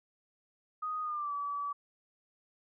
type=tone with pitch glide; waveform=sine; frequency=1244.5 to 1147.8 Hz; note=D#6 to D6; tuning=0 to -40 cents; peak=-33 dBFS; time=0.82-1.73 s; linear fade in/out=10 ms; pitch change=-140 cents; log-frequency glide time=1.02-1.33 s; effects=none